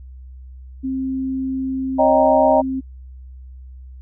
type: tone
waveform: sine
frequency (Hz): 263.8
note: C4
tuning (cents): +14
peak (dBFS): -20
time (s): 0.83-2.81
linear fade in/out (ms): 20
type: chord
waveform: sine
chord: Eb dominant seventh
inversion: third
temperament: equal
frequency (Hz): 554.4 / 622.3 / 784 / 932.3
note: Db5 / Eb5 / G5 / Bb5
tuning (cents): 0 / 0 / 0 / 0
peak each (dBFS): -19 / -14 / -18 / -19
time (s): 1.98-2.62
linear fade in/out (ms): 20
effects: added 64 Hz sine -35 dBFS peak until 4.01 s